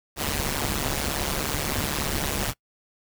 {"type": "noise with amplitude modulation", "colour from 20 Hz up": "pink", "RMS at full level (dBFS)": -23, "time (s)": [0.16, 2.54], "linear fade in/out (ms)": 50, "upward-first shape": "sine", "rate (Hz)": 143, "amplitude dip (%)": 95, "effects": ["noise-tail reverb RT60 0.1 s tail -24 dB re dry"]}